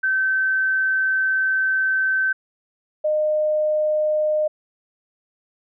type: tone pair in turn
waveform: sine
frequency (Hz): 1541 / 611.5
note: G6 / D#5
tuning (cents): -30 / -30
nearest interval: octave + major third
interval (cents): 1600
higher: first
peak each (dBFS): -17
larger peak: neither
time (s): 0.03-2.33 / 3.04-4.48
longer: first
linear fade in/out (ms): 10
effects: none